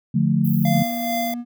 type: chord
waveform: sine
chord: D minor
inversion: none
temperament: just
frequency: 146.83 / 176.2 / 220.2 Hz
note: D3 / F3 / A3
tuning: 0 / +16 / +2 cents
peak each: -20 dBFS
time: 0.14-0.83 s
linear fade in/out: 10 ms
type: high-pass noise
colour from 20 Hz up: white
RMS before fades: -33 dBFS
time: 0.44-1.34 s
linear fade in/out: 10 ms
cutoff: 12000 Hz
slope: 96 dB/octave
type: tone with tremolo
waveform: square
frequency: 690 Hz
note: F5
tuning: 21 cents flat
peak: -22 dBFS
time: 0.65-1.34 s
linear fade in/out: 2 ms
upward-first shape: sine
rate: 2.4 Hz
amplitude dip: 50%
type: tone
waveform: triangle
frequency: 239.9 Hz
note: A#3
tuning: 50 cents sharp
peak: -24 dBFS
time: 0.7-1.45 s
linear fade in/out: 50 ms
effects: none